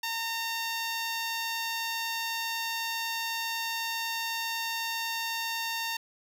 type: tone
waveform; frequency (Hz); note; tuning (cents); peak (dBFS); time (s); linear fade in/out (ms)
10% pulse; 914; A#5; -34; -22; 0.03-5.97; 5
effects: none